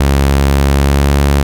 sawtooth tone with pitch glide, 69.3 to 70.43 Hz, C#2 to C#2, 0 to +28 cents, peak -4 dBFS, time 0-1.43 s, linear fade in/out 5 ms, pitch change +28 cents, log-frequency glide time 0.69-1.11 s, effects none

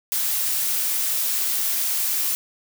blue noise, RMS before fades -23 dBFS, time 0.12-2.35 s, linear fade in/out 0 ms, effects none

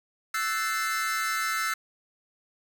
45% pulse chord, F# half-diminished seventh, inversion third, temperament equal with one note detuned, 1318.5 / 1507.6 / 1760 / 2093 Hz, E6 / F#6 / A6 / C7, 0 / +32 / 0 / 0 cents, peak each -29 / -34 / -34 / -33 dBFS, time 0.34-1.74 s, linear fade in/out 5 ms, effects none

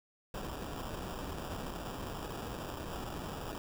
pink noise with sample-and-hold, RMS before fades -41 dBFS, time 0.34-3.58 s, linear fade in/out 2 ms, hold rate 2100 Hz, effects none

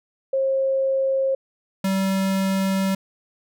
sine / square tone pair in turn, 536 / 192.59 Hz, C5 / G3, +42 / -30 cents, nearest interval octave + tritone, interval 1772 cents, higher first, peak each -18 / -20 dBFS, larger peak first, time 0.33-1.35 / 1.84-2.95 s, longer second, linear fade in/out 5 ms, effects none

